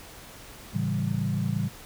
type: chord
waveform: sine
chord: A dominant seventh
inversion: none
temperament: equal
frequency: 110 / 138.59 / 164.81 / 196 Hz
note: A2 / C#3 / E3 / G3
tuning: 0 / 0 / 0 / 0 cents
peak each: -30 / -30 / -31 / -30 dBFS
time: 0.73-1.69 s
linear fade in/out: 20 ms
effects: pink hiss -46 dBFS RMS until 1.85 s